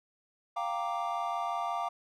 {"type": "chord", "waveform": "triangle", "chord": "G minor seventh", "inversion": "third", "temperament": "equal", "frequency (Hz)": [698.5, 784, 932.3, 1174.7], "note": ["F5", "G5", "Bb5", "D6"], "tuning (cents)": [0, 0, 0, 0], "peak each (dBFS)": [-33, -36, -36, -34], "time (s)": [0.56, 1.89], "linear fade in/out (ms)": 10, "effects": []}